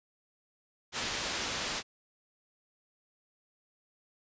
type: low-pass noise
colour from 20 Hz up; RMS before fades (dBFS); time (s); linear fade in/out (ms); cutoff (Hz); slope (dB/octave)
white; -35; 0.92-1.83; 50; 5600; 12
effects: resampled to 16000 Hz